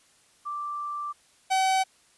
sine / 45% pulse tone pair in turn, 1174.7 / 761.2 Hz, D6 / F#5, 0 / +49 cents, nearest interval minor sixth, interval 751 cents, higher first, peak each -30 / -21 dBFS, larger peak second, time 0.45-1.13 / 1.5-1.84 s, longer first, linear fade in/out 20 ms, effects white hiss -61 dBFS RMS until 2.17 s + resampled to 24000 Hz

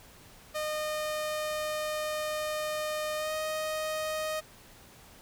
sawtooth tone with pitch glide, 612 to 622.7 Hz, D#5 to D#5, -29 to +1 cents, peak -27 dBFS, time 0.54-4.41 s, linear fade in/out 20 ms, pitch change +30 cents, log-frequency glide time 3.16-3.33 s, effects pink hiss -54 dBFS RMS until 5.21 s

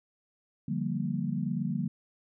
sine chord, G minor seventh, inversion second, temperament equal, 146.83 / 174.61 / 196 / 233.1 Hz, D3 / F3 / G3 / Bb3, 0 / 0 / 0 / 0 cents, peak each -34 dBFS, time 0.68-1.88 s, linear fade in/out 5 ms, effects none

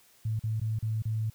sine tone with dropouts, 110 Hz, A2, in tune, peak -27 dBFS, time 0.25-1.3 s, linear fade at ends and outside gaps 5 ms, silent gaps 0.394-0.437 / 0.599-0.614 / 0.789-0.825 / 1.022-1.053 s, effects white hiss -61 dBFS RMS until 1.34 s

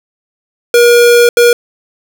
square tone bursts at uneven times, 477.6 Hz, A#4, 42 cents sharp, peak -4 dBFS, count 2, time 0.74-1.29 / 1.37-1.53 s, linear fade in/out 2 ms, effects none

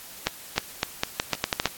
accelerating click train, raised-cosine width 0.2 ms, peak -4 dBFS, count 10, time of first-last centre 0.27-1.657 s, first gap 310 ms, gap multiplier 0.81, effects white hiss -43 dBFS RMS until 1.77 s + AAC 64 kbps

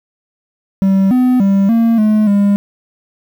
triangle tone with pitch steps, 193.2 / 252.2 / 196.5 / 229.5 / 214 / 201.8 Hz, G3 / B3 / G3 / A#3 / A3 / G#3, -25 / +36 / +4 / -27 / -48 / -49 cents, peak -6 dBFS, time 0.82-2.56 s, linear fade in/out 0 ms, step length 290 ms, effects 7-bit

